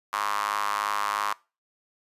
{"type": "tone with high-pass filter", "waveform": "square", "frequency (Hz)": 51.5, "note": "G#1", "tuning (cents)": -14, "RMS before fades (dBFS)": -28, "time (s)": [0.13, 1.33], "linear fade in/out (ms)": 0, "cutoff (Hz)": 1100, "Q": 5.1, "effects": ["noise-tail reverb RT60 0.3 s tail -22 dB re dry", "resampled to 32000 Hz"]}